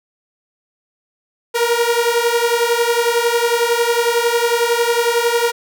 sawtooth beating tone pair, 466.2 / 477.2 Hz, A#4 / A#4, 0 / +41 cents, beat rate 11 Hz, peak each -13 dBFS, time 1.54-5.52 s, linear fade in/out 20 ms, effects none

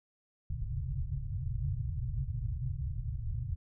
white low-pass noise, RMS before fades -35 dBFS, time 0.5-3.56 s, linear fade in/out 5 ms, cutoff 140 Hz, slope 96 dB/octave, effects none

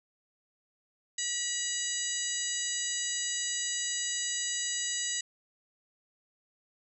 harmonic tone with a mistuned harmonic, 968 Hz, B5, 35 cents flat, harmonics 2 / 3 / 4 / 5 / 6 / 7 / 8, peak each -39 / -40 / -39 / -42 / -40 / -37 / -35 dBFS, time 1.18-5.21 s, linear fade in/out 5 ms, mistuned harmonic 6, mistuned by +64 cents, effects none

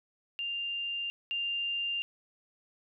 sine tone pair in turn, 2794 / 2794 Hz, F7 / F7, 0 / 0 cents, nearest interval unison, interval 0 cents, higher neither, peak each -32 / -30 dBFS, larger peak second, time 0.39-1.1 / 1.31-2.02 s, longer neither, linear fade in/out 0 ms, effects none

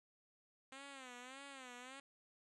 5% pulse tone with vibrato, 261.6 Hz, C4, in tune, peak -40 dBFS, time 0.72-2 s, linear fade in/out 2 ms, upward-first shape sine, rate 1.7 Hz, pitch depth 120 cents each way, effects resampled to 24000 Hz

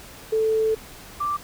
sine tone pair in turn, 440 / 1174.7 Hz, A4 / D6, 0 / 0 cents, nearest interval octave + perfect fourth, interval 1700 cents, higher second, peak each -18 / -22 dBFS, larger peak first, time 0.32-0.75 / 1.2-1.37 s, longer first, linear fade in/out 10 ms, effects pink hiss -43 dBFS RMS until 1.43 s

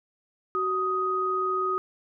sine tone pair together, 375.3 / 1250 Hz, F#4 / D#6, +25 / +8 cents, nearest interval octave + major sixth, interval 2083 cents, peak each -29 / -25 dBFS, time 0.55-1.78 s, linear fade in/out 0 ms, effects none

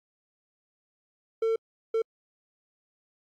triangle tone bursts at uneven times, 449.8 Hz, A4, 38 cents sharp, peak -21 dBFS, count 2, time 1.42-1.56 / 1.94-2.02 s, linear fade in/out 5 ms, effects AAC 64 kbps

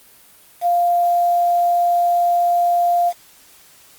sine tone with quantisation, 698.5 Hz, F5, in tune, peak -13 dBFS, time 0.61-3.13 s, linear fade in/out 50 ms, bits 6, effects white hiss -48 dBFS RMS until 3.98 s + Opus 32 kbps

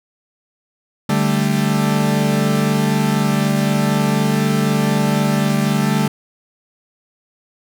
40% pulse chord, D suspended fourth, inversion none, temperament equal, 146.83 / 196 / 220 Hz, D3 / G3 / A3, 0 / 0 / 0 cents, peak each -18 dBFS, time 1.09-6.08 s, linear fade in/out 5 ms, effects none

